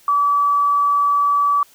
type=tone; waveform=sine; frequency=1149 Hz; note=D6; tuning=38 cents flat; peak=-13 dBFS; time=0.08-1.63 s; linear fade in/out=2 ms; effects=white hiss -51 dBFS RMS until 1.74 s